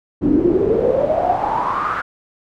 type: noise with band-pass filter sweep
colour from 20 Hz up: brown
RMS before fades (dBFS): -17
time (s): 0.21-2.02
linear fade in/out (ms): 20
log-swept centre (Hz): 270 to 1400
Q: 9.5
effects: none